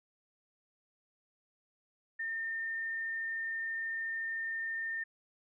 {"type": "tone", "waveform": "sine", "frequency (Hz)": 1813, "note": "A#6", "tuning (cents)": -49, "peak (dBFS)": -34, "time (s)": [2.19, 5.04], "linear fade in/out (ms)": 10, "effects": []}